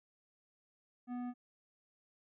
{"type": "tone with tanh clipping", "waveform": "triangle", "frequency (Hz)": 245.9, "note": "B3", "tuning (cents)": -7, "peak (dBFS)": -40, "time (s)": [1.07, 1.34], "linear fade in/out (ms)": 50, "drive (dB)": 16, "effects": []}